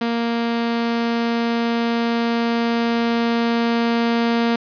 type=tone with level ramp; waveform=sawtooth; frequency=233.1 Hz; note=A#3; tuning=in tune; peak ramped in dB=-15 to -12 dBFS; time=0.01-4.56 s; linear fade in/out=5 ms; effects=resampled to 11025 Hz + 7-bit